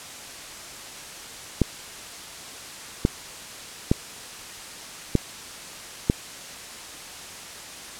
clicks, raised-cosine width 3 ms, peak -4 dBFS, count 5, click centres 1.617 / 3.051 / 3.915 / 5.153 / 6.099 s, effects white hiss -39 dBFS RMS until 7.99 s + low-pass 9000 Hz 12 dB/octave

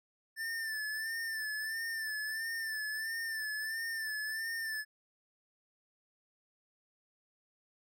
square tone with vibrato, 1770 Hz, A6, 10 cents sharp, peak -36 dBFS, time 0.36-4.85 s, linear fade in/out 50 ms, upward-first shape sine, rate 1.5 Hz, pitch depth 53 cents each way, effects none

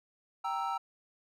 triangle chord, E diminished, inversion first, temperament equal, 784 / 932.3 / 1318.5 Hz, G5 / Bb5 / E6, 0 / 0 / 0 cents, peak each -34 / -34 / -34 dBFS, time 0.44-0.78 s, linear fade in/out 10 ms, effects none

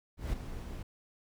brown noise with ADSR envelope, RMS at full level -32 dBFS, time 0.17-0.83 s, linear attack 160 ms, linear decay 10 ms, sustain -9 dB, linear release 7 ms, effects none

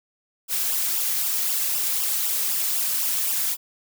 blue noise with flanger, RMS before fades -24 dBFS, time 0.48-3.57 s, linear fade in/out 50 ms, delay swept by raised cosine 0.47 to 2.87 ms, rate 3.9 Hz, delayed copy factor -0.8, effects none

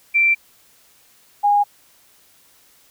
sine tone pair in turn, 2349 / 819.5 Hz, D7 / G#5, 0 / -23 cents, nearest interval octave + tritone, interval 1823 cents, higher first, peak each -12 dBFS, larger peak neither, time 0.14-0.35 / 1.43-1.64 s, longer neither, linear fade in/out 20 ms, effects white hiss -54 dBFS RMS until 2.9 s

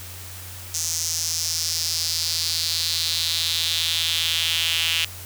sawtooth tone with high-pass filter sweep, 164.81 Hz, E3, in tune, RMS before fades -24 dBFS, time 0.74-5.05 s, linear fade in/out 5 ms, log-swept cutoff 6200 to 2900 Hz, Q 3.7, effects added 91 Hz sine -39 dBFS peak until 5.25 s + white hiss -39 dBFS RMS until 5.25 s

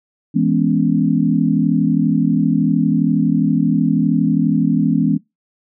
sine chord, C# minor seventh, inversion first, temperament equal with one note detuned, 164.81 / 207.7 / 246.9 / 279.4 Hz, E3 / G#3 / B3 / C#4, 0 / 0 / 0 / +14 cents, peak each -18 dBFS, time 0.34-5.18 s, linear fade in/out 20 ms, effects noise-tail reverb RT60 0.2 s tail -22 dB re dry

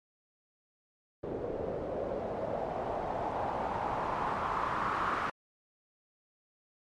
white noise with low-pass filter sweep, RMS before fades -34 dBFS, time 1.23-5.3 s, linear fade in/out 5 ms, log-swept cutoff 460 to 1300 Hz, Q 3.1, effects MP3 64 kbps

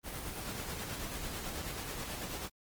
pink noise with tremolo, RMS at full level -39 dBFS, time 0.03-2.5 s, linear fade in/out 50 ms, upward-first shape sine, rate 9.2 Hz, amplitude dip 35%, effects Opus 24 kbps

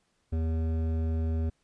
sine tone with hard clipping, 80.7 Hz, E2, 36 cents flat, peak -28 dBFS, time 0.32-1.5 s, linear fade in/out 10 ms, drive 12 dB, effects pink hiss -73 dBFS RMS until 1.63 s + resampled to 22050 Hz

